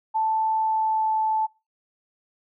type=tone with pitch glide; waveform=sine; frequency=880 to 873.9 Hz; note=A5 to A5; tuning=0 to -12 cents; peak=-20 dBFS; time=0.14-1.47 s; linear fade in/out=20 ms; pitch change=-12 cents; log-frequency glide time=0.52-1.19 s; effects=noise-tail reverb RT60 0.3 s tail -25 dB re dry